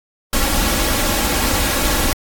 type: noise with comb filter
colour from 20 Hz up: pink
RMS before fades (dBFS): -17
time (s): 0.33-2.13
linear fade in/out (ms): 2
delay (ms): 3.6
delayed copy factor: +0.6
effects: AAC 64 kbps